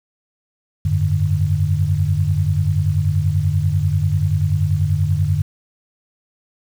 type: tone cluster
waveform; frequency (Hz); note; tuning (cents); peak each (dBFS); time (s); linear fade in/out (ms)
sine; 89.9 / 100.2 / 147.8; F#2 / G2 / D3; -49 / +38 / +11; -19; 0.85-5.42; 5
effects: 7-bit